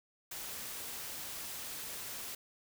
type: noise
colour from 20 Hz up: white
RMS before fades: -43 dBFS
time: 0.31-2.35 s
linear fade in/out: 5 ms
effects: none